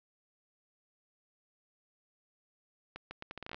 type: accelerating click train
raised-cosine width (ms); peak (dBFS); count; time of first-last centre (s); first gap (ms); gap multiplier
0.3; -26; 11; 2.96-3.545; 150; 0.76
effects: low-pass 5000 Hz 12 dB/octave